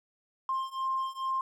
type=beating tone pair; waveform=triangle; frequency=1056 / 1058.3 Hz; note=C6 / C6; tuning=+16 / +19 cents; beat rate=2.3 Hz; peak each=-30 / -29 dBFS; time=0.49-1.41 s; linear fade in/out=2 ms; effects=tanh soft clip ceiling -25 dBFS